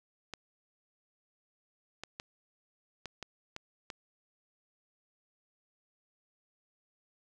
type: clicks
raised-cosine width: 0.2 ms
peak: -23 dBFS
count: 7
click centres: 0.337 / 2.036 / 2.199 / 3.057 / 3.227 / 3.564 / 3.902 s
effects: none